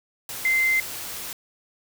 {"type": "tone in noise", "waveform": "sine", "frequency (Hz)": 2078, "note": "C7", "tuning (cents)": -12, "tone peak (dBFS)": -18, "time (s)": [0.45, 0.8], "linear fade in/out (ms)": 2, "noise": "white", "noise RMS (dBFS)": -34, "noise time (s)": [0.29, 1.33], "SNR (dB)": 13, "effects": []}